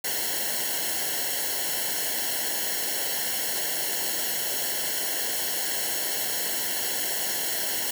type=noise with comb filter; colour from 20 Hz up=white; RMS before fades=-28 dBFS; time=0.04-7.91 s; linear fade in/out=5 ms; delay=0.82 ms; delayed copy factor=-1; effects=none